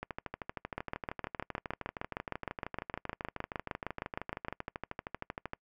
two click trains, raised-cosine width 0.5 ms, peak -19 / -22 dBFS, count 25 / 72, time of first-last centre 0.78-4.484 / 0.03-5.534 s, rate 6.48 / 12.9 Hz, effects noise-tail reverb RT60 0.1 s tail -26 dB re dry

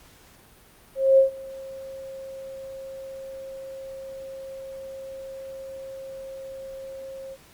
sine tone with ADSR envelope, 536 Hz, C5, 42 cents sharp, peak -11 dBFS, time 0.95-7.37 s, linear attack 230 ms, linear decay 120 ms, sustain -24 dB, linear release 42 ms, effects pink hiss -53 dBFS RMS until 7.53 s + Opus 48 kbps

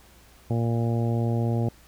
harmonic tone, 116.54 Hz, A#2, in tune, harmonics 1 / 2 / 3 / 4 / 5 / 6 / 7, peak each -23 / -29 / -33 / -35 / -37 / -39 / -40 dBFS, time 0.5-1.69 s, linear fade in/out 5 ms, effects added 60 Hz sine -55 dBFS peak until 1.87 s + pink hiss -55 dBFS RMS until 1.87 s

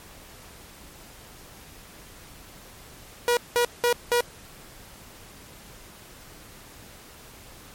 sawtooth tone bursts, 481.1 Hz, B4, 45 cents flat, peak -15 dBFS, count 4, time 3.28-4.206 s, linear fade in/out 0 ms, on 89 ms, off 190 ms, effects pink hiss -47 dBFS RMS until 7.74 s + MP3 64 kbps

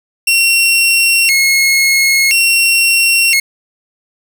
sawtooth tone with vibrato, 2434 Hz, D#7, 39 cents flat, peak -5 dBFS, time 0.27-3.4 s, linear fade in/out 5 ms, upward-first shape square, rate 0.49 Hz, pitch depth 200 cents each way, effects none

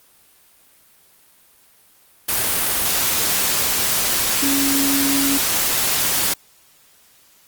sine tone in noise, 277.2 Hz, C#4, in tune, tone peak -19 dBFS, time 4.42-5.38 s, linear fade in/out 10 ms, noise white, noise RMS -19 dBFS, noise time 2.28-6.34 s, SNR -3 dB, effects white hiss -53 dBFS RMS until 7.47 s + Opus 32 kbps

